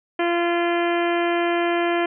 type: harmonic tone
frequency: 344.1 Hz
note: F4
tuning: 26 cents flat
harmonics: 1 / 2 / 3 / 4 / 5 / 6 / 7 / 8 / 9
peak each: -21 / -24 / -30 / -32 / -30 / -33 / -33 / -39 / -36 dBFS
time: 0.19-2.06 s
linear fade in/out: 5 ms
effects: none